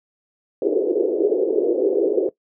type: band-pass noise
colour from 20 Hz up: white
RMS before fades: -19 dBFS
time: 0.62-2.29 s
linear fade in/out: 2 ms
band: 340 to 480 Hz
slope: 48 dB/octave
effects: noise-tail reverb RT60 0.1 s tail -18 dB re dry